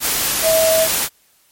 sine tone in noise, 645 Hz, E5, 38 cents flat, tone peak -12 dBFS, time 0.42-0.88 s, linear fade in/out 50 ms, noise white, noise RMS -18 dBFS, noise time 0-1.09 s, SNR +3 dB, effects white hiss -56 dBFS RMS until 1.51 s + MP3 64 kbps

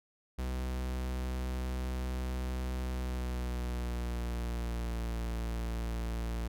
45% pulse tone with pitch glide, 63.2 to 57.29 Hz, B1 to A#1, +41 to -29 cents, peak -33 dBFS, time 0.38-6.48 s, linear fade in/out 10 ms, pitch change -170 cents, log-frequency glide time 2.88-5.13 s, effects none

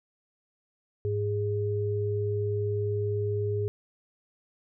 sine tone pair together, 103.83 / 411.9 Hz, G#2 / G#4, 0 / -14 cents, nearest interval 2 octaves, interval 2386 cents, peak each -28 / -29 dBFS, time 1.05-3.68 s, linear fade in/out 0 ms, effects none

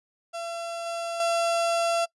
35% pulse tone with level steps, 677 Hz, E5, 46 cents sharp, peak -30 / -28 / -21 dBFS, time 0.33-2.06 s, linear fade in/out 20 ms, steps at 0.86 / 1.2 s, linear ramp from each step 2 ms, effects noise-tail reverb RT60 0.1 s tail -22 dB re dry + resampled to 24000 Hz

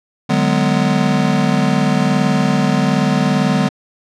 square chord, G# half-diminished seventh, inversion second, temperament just, 149.51 / 186.89 / 207.7 / 249.2 Hz, D3 / F#3 / G#3 / B3, +31 / +18 / 0 / +16 cents, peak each -19 dBFS, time 0.29-3.69 s, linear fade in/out 10 ms, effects low-pass 6000 Hz 12 dB/octave

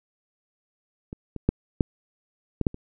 clicks, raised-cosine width 3 ms, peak -22 / -20 / -6 / -6 / -11 / -7 / -25 dBFS, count 7, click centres 1.129 / 1.363 / 1.49 / 1.808 / 2.613 / 2.668 / 2.744 s, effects none

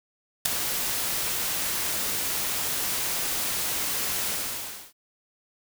white noise with ADSR envelope, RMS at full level -18 dBFS, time 0.45-4.93 s, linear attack 9 ms, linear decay 3 ms, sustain -10 dB, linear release 660 ms, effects none

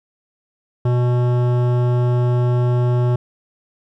sine tone with hard clipping, 122.7 Hz, B2, 11 cents flat, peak -16 dBFS, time 0.85-3.16 s, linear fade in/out 5 ms, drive 15 dB, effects none

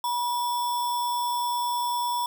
sine tone with sample-and-hold, 968 Hz, B5, 35 cents flat, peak -24 dBFS, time 0.04-2.26 s, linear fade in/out 2 ms, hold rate 4410 Hz, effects none

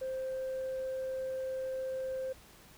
sine tone, 523.3 Hz, C5, in tune, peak -32 dBFS, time 0.01-2.33 s, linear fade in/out 10 ms, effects tanh soft clip ceiling -32 dBFS + pink hiss -57 dBFS RMS until 2.77 s

